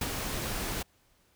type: noise with ADSR envelope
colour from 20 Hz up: pink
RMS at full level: -30 dBFS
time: 0.01-0.83 s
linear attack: 6 ms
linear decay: 40 ms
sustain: -4 dB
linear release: 11 ms
effects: pink hiss -67 dBFS RMS until 1.35 s